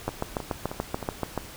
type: two click trains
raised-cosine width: 1 ms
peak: -12 / -19 dBFS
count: 10 / 4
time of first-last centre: 0.08-1.377 / 0.09-1.028 s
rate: 6.94 / 3.2 Hz
effects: pink hiss -43 dBFS RMS until 1.56 s